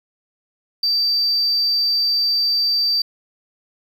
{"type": "tone", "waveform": "triangle", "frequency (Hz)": 4657, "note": "D8", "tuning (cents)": -15, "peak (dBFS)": -13, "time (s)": [0.83, 3.02], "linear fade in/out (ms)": 5, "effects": ["tanh soft clip ceiling -12 dBFS", "9-bit"]}